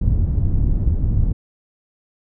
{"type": "low-pass noise", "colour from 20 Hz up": "pink", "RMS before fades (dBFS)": -17, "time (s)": [0.01, 1.33], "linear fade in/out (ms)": 5, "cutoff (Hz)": 120, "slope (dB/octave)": 12, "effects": []}